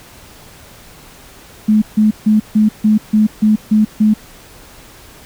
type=tone bursts; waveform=sine; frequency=214.2 Hz; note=A3; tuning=46 cents flat; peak=-7 dBFS; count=9; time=1.68-4.14 s; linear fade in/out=10 ms; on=140 ms; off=150 ms; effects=pink hiss -40 dBFS RMS until 5.25 s